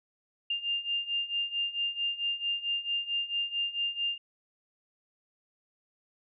sine beating tone pair, 2799 / 2803.5 Hz, F7 / F7, +3 / +6 cents, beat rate 4.5 Hz, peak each -34 / -31 dBFS, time 0.5-4.18 s, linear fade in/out 5 ms, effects none

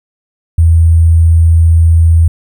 sine tone with sample-and-hold, 82.41 Hz, E2, in tune, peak -3 dBFS, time 0.58-2.28 s, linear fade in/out 5 ms, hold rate 8820 Hz, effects none

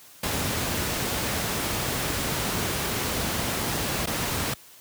pink noise with dropouts, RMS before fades -27 dBFS, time 0.23-4.54 s, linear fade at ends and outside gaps 5 ms, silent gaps 4.06-4.071 s, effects white hiss -50 dBFS RMS until 4.8 s + high-pass 60 Hz 12 dB/octave

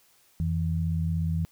sine tone pair together, 86.56 / 163.4 Hz, F2 / E3, -15 / -15 cents, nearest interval major seventh, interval 1100 cents, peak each -27 dBFS, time 0.4-1.45 s, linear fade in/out 0 ms, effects white hiss -62 dBFS RMS until 1.51 s

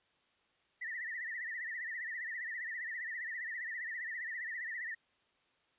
sine tone with vibrato, 1885 Hz, A#6, 19 cents sharp, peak -38 dBFS, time 0.81-4.95 s, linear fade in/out 10 ms, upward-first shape triangle, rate 15 Hz, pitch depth 140 cents each way, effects white hiss -73 dBFS RMS until 5.78 s + resampled to 8000 Hz

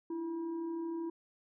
sine tone with frequency modulation, 333.4 Hz, E4, 20 cents sharp, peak -35 dBFS, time 0.1-1.1 s, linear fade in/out 5 ms, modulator 634 Hz, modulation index 0.37, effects none

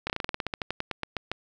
slowing click train, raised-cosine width 0.3 ms, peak -13 dBFS, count 18, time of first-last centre 0.07-1.316 s, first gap 28 ms, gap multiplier 1.11, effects none

